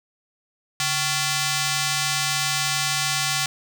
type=ring-modulated tone; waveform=5% pulse; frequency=627 Hz; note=D#5; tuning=13 cents sharp; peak=-7 dBFS; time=0.8-3.46 s; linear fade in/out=2 ms; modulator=485 Hz; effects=none